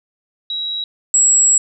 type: tone pair in turn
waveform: sine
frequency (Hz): 3866 / 7714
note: B7 / B8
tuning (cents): -38 / -42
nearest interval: octave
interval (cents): 1196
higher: second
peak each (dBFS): -20 / -9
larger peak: second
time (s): 0.5-0.84 / 1.14-1.58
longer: second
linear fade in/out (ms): 2
effects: none